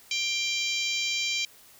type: harmonic tone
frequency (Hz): 789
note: G5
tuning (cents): +11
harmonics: 3 / 4 / 5 / 6 / 7 / 8 / 9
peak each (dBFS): -30 / -32 / -34 / -36 / -37 / -38 / -39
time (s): 0.11-1.45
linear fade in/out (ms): 2
effects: white hiss -54 dBFS RMS until 1.79 s